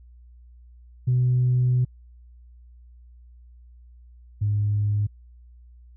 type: tone pair in turn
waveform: sine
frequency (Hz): 125.3 / 103.67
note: B2 / G#2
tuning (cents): +25 / -3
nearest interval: minor third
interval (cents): 328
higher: first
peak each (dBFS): -16 / -19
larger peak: first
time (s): 1.07-1.85 / 4.41-5.07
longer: first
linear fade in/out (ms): 10
effects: tanh soft clip ceiling -14 dBFS + added 60 Hz sine -46 dBFS peak until 5.96 s